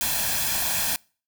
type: noise with comb filter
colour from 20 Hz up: white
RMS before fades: -25 dBFS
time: 0.01-0.96 s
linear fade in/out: 0 ms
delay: 1.2 ms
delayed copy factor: +0.65
effects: noise-tail reverb RT60 0.4 s tail -26 dB re dry